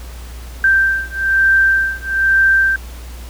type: beating tone pair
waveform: sine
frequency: 1568 / 1569.1 Hz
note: G6 / G6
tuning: 0 / +1 cents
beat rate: 1.1 Hz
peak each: -14 dBFS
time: 0.64-2.76 s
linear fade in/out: 2 ms
effects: added 60 Hz sine -29 dBFS peak until 3.29 s + pink hiss -39 dBFS RMS until 3.29 s